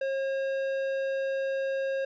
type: tone with tanh clipping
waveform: sine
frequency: 540 Hz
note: C#5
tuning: 45 cents flat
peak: -29 dBFS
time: 0.01-2.05 s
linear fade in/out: 5 ms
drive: 12 dB
effects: none